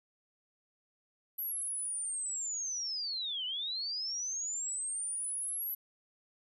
sine linear two-way sweep, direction down then up, 11840 to 2918 to 11840 Hz, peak -34 dBFS, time 1.38-5.75 s, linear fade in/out 10 ms, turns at 3.45 s, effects none

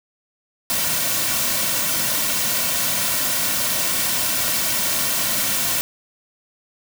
white noise with comb filter, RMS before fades -21 dBFS, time 0.7-5.81 s, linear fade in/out 0 ms, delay 2.4 ms, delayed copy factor -0.55, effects none

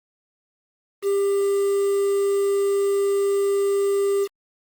triangle tone with quantisation, 398 Hz, G4, 26 cents sharp, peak -16 dBFS, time 1.02-4.28 s, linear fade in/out 50 ms, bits 6, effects Opus 32 kbps

